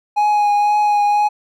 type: tone with vibrato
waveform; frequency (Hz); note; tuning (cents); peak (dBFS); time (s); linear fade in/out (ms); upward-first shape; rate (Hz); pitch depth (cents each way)
triangle; 830.6; G#5; 0; -10; 0.16-1.29; 20; triangle; 2; 19
effects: none